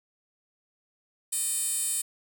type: tone with high-pass filter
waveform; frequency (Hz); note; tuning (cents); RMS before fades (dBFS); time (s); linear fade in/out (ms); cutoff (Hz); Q
10% pulse; 612; D#5; -29; -29; 1.32-2.02; 10; 8300; 2.1
effects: none